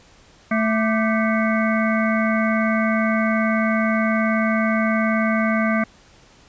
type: harmonic tone with a mistuned harmonic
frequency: 220.3 Hz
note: A3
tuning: 2 cents sharp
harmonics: 1 / 3 / 5 / 7 / 9 / 10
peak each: -19 / -24 / -26 / -27 / -29 / -29 dBFS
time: 0.51-5.84 s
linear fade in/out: 5 ms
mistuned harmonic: 5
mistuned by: +120 cents
effects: pink hiss -51 dBFS RMS until 6.48 s + resampled to 16000 Hz